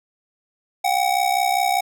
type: ring-modulated tone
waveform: square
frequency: 753 Hz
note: F#5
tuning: 30 cents sharp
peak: -15 dBFS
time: 0.84-1.81 s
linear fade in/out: 10 ms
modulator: 32.5 Hz
effects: none